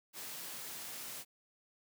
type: high-pass noise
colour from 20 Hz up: white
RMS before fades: -45 dBFS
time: 0.13-1.25 s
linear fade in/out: 50 ms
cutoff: 110 Hz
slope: 24 dB/octave
effects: none